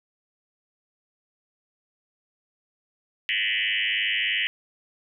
sine tone with frequency modulation, 2469 Hz, D#7, 14 cents flat, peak -22 dBFS, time 3.29-4.47 s, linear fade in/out 0 ms, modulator 103 Hz, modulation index 6.2, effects none

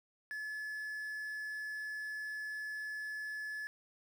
triangle tone with quantisation, 1717 Hz, A6, 43 cents flat, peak -37 dBFS, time 0.31-3.67 s, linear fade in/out 0 ms, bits 10, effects none

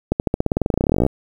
accelerating click train, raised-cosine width 2 ms, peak -3 dBFS, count 26, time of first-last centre 0.12-1.065 s, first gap 79 ms, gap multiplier 0.93, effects 7-bit

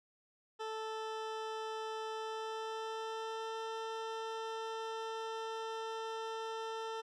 20% pulse tone with pitch glide, 440 to 447.2 Hz, A4 to A4, 0 to +28 cents, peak -34 dBFS, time 0.59-7.02 s, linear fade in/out 20 ms, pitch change +28 cents, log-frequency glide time 2.13-3.59 s, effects low-pass 5000 Hz 12 dB/octave

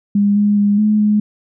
sine tone with pitch steps, 202.9 / 206.2 / 204 / 212.4 / 210 Hz, G#3 / G#3 / G#3 / G#3 / G#3, -40 / -12 / -31 / +39 / +19 cents, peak -10 dBFS, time 0.15-1.2 s, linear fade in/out 5 ms, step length 210 ms, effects none

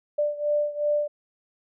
sine beating tone pair, 590 / 592.7 Hz, D5 / D5, +8 / +16 cents, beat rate 2.7 Hz, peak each -24 / -27 dBFS, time 0.18-1.08 s, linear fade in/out 10 ms, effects none

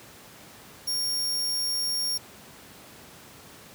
sawtooth tone, 5550 Hz, F8, 12 cents flat, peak -23 dBFS, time 0.87-2.18 s, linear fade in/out 10 ms, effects pink hiss -48 dBFS RMS until 3.74 s + high-pass 100 Hz 12 dB/octave

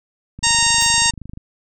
click train, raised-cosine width 5 ms, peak -21 dBFS, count 26, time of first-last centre 0.39-1.374 s, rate 25.4 Hz
harmonic tone, 927 Hz, A#5, 10 cents flat, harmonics 1 / 2 / 3 / 4 / 5 / 6 / 7 / 8 / 9, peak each -22 / -22 / -22 / -22 / -22 / -22 / -22 / -22 / -22 dBFS, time 0.43-1.11 s, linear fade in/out 10 ms
white noise with exponential decay, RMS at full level -29 dBFS, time 0.81-0.98 s, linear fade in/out 1 ms, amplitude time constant 35 ms
effects none

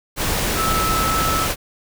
sine tone in noise, 1308 Hz, E6, 14 cents flat, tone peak -20 dBFS, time 0.55-1.48 s, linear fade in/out 50 ms, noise pink, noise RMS -21 dBFS, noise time 0.16-1.56 s, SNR -2 dB, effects none

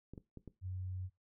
clicks, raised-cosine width 3 ms, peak -35 dBFS, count 4, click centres 0.136 / 0.178 / 0.373 / 0.477 s
sine tone, 92.5 Hz, F#2, in tune, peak -39 dBFS, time 0.61-1.1 s, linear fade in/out 50 ms
effects noise-tail reverb RT60 0.2 s tail -17 dB re dry

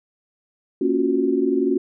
sine chord, Gb major seventh, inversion first, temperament equal, 233.1 / 277.2 / 349.2 / 370 Hz, Bb3 / Db4 / F4 / Gb4, 0 / 0 / 0 / 0 cents, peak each -26 / -21 / -24 / -21 dBFS, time 0.81-1.78 s, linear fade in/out 5 ms, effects none

